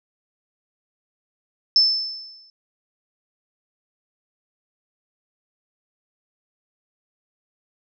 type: tone with exponential decay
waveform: sine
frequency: 5274 Hz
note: E8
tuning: in tune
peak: -10 dBFS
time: 1.76-2.5 s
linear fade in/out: 1 ms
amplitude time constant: 160 ms
effects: none